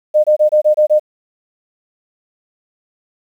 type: tone bursts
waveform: sine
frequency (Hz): 608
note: D#5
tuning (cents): -40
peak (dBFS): -7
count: 7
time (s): 0.14-0.996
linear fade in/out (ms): 20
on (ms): 100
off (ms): 26
effects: 8-bit